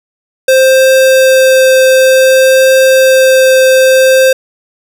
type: tone with vibrato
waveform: square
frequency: 524 Hz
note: C5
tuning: 2 cents sharp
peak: -4 dBFS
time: 0.48-4.33 s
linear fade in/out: 5 ms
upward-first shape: triangle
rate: 0.55 Hz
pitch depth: 8 cents each way
effects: none